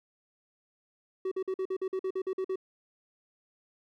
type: tone bursts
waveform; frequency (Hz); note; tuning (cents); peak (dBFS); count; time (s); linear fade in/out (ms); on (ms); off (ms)
triangle; 377.9; F#4; +37; -27; 12; 1.25-2.558; 5; 65; 48
effects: none